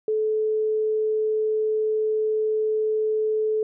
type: tone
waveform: sine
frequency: 433 Hz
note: A4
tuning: 28 cents flat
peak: -20 dBFS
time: 0.08-3.63 s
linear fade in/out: 2 ms
effects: none